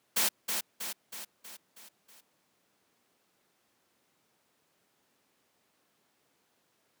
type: noise with echo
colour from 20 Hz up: white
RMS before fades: -27 dBFS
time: 0.16-0.29 s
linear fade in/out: 10 ms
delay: 320 ms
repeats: 6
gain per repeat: -5 dB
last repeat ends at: 2.21 s
effects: pink hiss -72 dBFS RMS until 7 s + high-pass 200 Hz 12 dB/octave